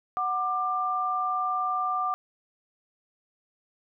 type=tone pair together; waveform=sine; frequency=740 / 1189.2 Hz; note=F#5 / D6; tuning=0 / +21 cents; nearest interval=minor sixth; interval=821 cents; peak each=-30 / -26 dBFS; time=0.17-2.14 s; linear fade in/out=0 ms; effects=none